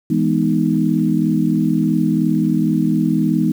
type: chord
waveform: sine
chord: E major seventh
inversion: none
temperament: equal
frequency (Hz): 164.81 / 207.7 / 246.9 / 311.1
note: E3 / G#3 / B3 / D#4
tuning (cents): 0 / 0 / 0 / 0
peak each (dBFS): -19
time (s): 0.1-3.52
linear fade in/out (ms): 5
effects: 7-bit